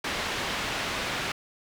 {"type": "low-pass noise", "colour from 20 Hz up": "white", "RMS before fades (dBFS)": -31, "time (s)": [0.04, 1.32], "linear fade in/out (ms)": 5, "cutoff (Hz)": 3000, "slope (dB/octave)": 12, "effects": []}